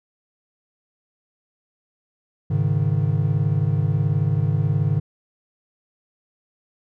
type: chord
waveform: triangle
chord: Ab suspended fourth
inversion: none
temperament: equal with one note detuned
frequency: 103.83 / 137 / 155.56 Hz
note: Ab2 / Db3 / Eb3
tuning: 0 / -20 / 0 cents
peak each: -20 dBFS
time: 2.5-5 s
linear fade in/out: 10 ms
effects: none